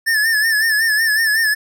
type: tone with vibrato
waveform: square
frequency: 1760 Hz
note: A6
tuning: in tune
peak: -14 dBFS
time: 0.06-1.55 s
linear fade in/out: 20 ms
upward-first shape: sine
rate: 5.4 Hz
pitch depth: 71 cents each way
effects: none